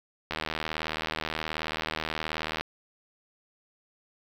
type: click train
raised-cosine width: 0.3 ms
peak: -14 dBFS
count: 182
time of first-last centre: 0.31-2.61 s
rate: 78.7 Hz
effects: 7-bit